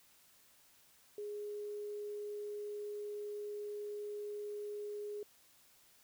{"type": "tone with quantisation", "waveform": "sine", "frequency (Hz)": 415.3, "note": "G#4", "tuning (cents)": 0, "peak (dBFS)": -40, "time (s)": [1.18, 5.23], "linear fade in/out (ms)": 2, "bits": 11, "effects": ["white hiss -66 dBFS RMS until 6.03 s"]}